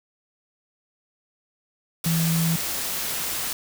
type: tone in noise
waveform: sine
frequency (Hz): 164.81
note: E3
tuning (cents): 0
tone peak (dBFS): -20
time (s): 2.06-2.56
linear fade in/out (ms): 2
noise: white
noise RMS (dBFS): -28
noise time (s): 2.04-3.53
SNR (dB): +5
effects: none